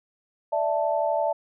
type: chord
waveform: sine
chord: D suspended second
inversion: none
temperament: equal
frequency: 587.3 / 659.3 / 880 Hz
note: D5 / E5 / A5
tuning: 0 / 0 / 0 cents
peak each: -26 / -25 / -27 dBFS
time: 0.52-1.33 s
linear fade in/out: 10 ms
effects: none